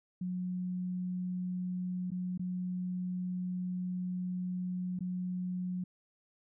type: tone with dropouts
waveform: sine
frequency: 181.5 Hz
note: F#3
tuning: 33 cents flat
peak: -33 dBFS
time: 0.21-5.84 s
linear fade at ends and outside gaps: 5 ms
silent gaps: 2.105-2.116 / 2.377-2.394 / 4.991-5.006 s
effects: none